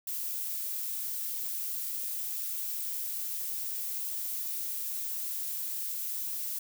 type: noise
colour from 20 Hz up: violet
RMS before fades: -35 dBFS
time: 0.07-6.59 s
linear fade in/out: 5 ms
effects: none